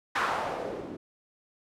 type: noise with low-pass filter sweep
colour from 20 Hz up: blue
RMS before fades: -32 dBFS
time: 0.15-0.97 s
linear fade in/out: 10 ms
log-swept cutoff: 1400 to 290 Hz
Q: 1.9
effects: none